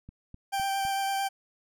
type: click train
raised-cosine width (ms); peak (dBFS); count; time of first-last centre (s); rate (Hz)
5; -32; 4; 0.09-0.851; 3.94
type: tone with vibrato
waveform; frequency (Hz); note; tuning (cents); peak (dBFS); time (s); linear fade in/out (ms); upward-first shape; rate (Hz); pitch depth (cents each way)
40% pulse; 784; G5; 0; -26; 0.52-1.29; 20; sine; 8.9; 12
effects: none